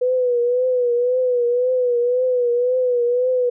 sine tone with vibrato, 493.9 Hz, B4, in tune, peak -15 dBFS, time 0.01-3.5 s, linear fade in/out 10 ms, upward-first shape triangle, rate 1.9 Hz, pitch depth 69 cents each way, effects none

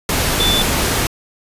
sine tone in noise, 3508 Hz, A7, 6 cents flat, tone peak -15 dBFS, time 0.4-0.62 s, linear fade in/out 2 ms, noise pink, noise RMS -17 dBFS, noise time 0.09-1.07 s, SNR -1 dB, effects resampled to 32000 Hz

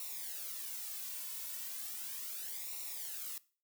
blue noise with flanger, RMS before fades -43 dBFS, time 0-3.38 s, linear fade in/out 2 ms, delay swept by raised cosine 0.62 to 2.52 ms, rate 0.36 Hz, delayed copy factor -0.75, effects noise-tail reverb RT60 0.4 s tail -20 dB re dry

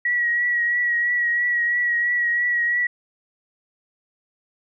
sine tone with vibrato, 1919 Hz, A#6, 50 cents sharp, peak -18 dBFS, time 0.05-2.87 s, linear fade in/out 5 ms, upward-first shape triangle, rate 3 Hz, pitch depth 32 cents each way, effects none

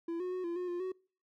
triangle tone with pitch steps, 335.8 / 363.9 / 367.6 / 341.7 / 360.2 / 350.8 / 372.8 Hz, E4 / F#4 / F#4 / F4 / F#4 / F4 / F#4, +32 / -29 / -11 / -38 / -46 / +8 / +13 cents, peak -32 dBFS, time 0.08-0.92 s, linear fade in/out 5 ms, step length 120 ms, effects noise-tail reverb RT60 0.4 s tail -25 dB re dry

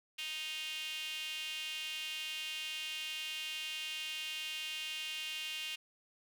sawtooth tone with high-pass filter, 311.1 Hz, D#4, in tune, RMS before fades -41 dBFS, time 0.18-5.76 s, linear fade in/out 10 ms, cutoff 2800 Hz, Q 5, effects none

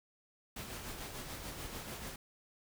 pink noise with tremolo, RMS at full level -43 dBFS, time 0.56-2.16 s, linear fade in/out 5 ms, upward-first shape sine, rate 6.8 Hz, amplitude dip 40%, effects none

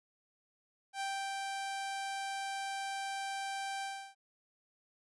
sawtooth tone with ADSR envelope, 784 Hz, G5, in tune, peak -31 dBFS, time 0.93-4.15 s, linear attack 76 ms, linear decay 310 ms, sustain -2 dB, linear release 320 ms, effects resampled to 24000 Hz

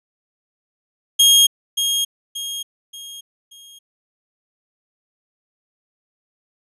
sawtooth tone with echo, 3253 Hz, G#7, 37 cents flat, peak -6 dBFS, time 1.19-1.47 s, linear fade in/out 10 ms, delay 580 ms, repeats 4, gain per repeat -8 dB, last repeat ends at 3.79 s, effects resampled to 32000 Hz

